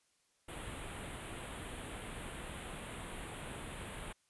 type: band-stop noise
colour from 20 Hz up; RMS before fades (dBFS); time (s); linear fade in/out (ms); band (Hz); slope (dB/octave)
pink; -45; 0.48-4.13; 10; 3600 to 8300; 48
effects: white hiss -75 dBFS RMS until 4.29 s + resampled to 24000 Hz